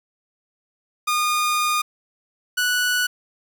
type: tone pair in turn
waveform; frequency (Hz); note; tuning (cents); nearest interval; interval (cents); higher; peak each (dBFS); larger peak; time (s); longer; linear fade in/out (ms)
sawtooth; 1221 / 1477; D#6 / F#6; -33 / -3; minor third; 330; second; -15; neither; 1.07-1.82 / 2.57-3.07; first; 10
effects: 8-bit